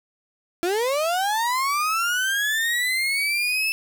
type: linear sweep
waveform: 35% pulse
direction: up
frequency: 331.8 to 2637 Hz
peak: -19 dBFS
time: 0.63-3.72 s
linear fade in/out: 0 ms
effects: none